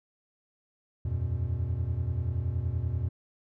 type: tone cluster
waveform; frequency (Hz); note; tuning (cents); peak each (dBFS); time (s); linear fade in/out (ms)
triangle; 81 / 91.5 / 120.6; E2 / F#2 / B2; -30 / -19 / -41; -30; 1.05-3.09; 5
effects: none